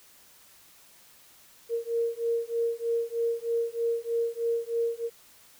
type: beating tone pair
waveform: sine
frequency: 463.1 / 466.3 Hz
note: A#4 / A#4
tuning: -11 / +1 cents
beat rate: 3.2 Hz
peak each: -29 dBFS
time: 1.69-5.1 s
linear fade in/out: 50 ms
effects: white hiss -56 dBFS RMS until 5.59 s